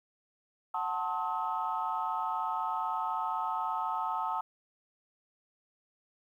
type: chord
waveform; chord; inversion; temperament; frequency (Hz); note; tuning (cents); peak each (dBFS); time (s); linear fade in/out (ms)
sine; F# diminished seventh; none; just; 740 / 888 / 1065.6 / 1278.7; F#5 / A5 / C6 / Eb6; 0 / +16 / +31 / +47; -37 / -33 / -38 / -35; 0.74-4.41; 5
effects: tanh soft clip ceiling -21 dBFS + 11-bit